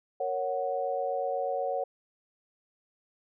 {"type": "chord", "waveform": "sine", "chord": "F# major", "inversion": "first", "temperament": "equal", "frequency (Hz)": [466.2, 554.4, 740], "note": ["A#4", "C#5", "F#5"], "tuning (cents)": [0, 0, 0], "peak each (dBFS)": [-35, -31, -32], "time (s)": [0.2, 1.84], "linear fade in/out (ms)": 5, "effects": []}